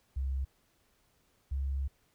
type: tone pair in turn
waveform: sine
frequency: 66.8 / 68.2 Hz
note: C2 / C#2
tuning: +36 / -28 cents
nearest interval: unison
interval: 36 cents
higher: second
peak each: -30 / -30 dBFS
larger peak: neither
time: 0.16-0.45 / 1.51-1.88 s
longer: second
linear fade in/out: 10 ms
effects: pink hiss -71 dBFS RMS until 2.14 s